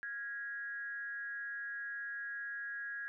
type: tone with amplitude modulation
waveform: sine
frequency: 1653 Hz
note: G#6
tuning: 9 cents flat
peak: -36 dBFS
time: 0.03-3.08 s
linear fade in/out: 0 ms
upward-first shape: sine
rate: 245 Hz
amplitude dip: 65%
effects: none